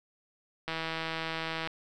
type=click train; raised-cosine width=0.3 ms; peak=-18 dBFS; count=162; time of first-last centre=0.68-1.674 s; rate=162 Hz; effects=none